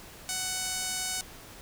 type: tone with band-pass filter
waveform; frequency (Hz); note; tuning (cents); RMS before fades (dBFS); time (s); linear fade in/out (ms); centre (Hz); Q
sawtooth; 744; F#5; +9; -33; 0.29-1.21; 0; 7600; 1.2
effects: pink hiss -48 dBFS RMS until 1.61 s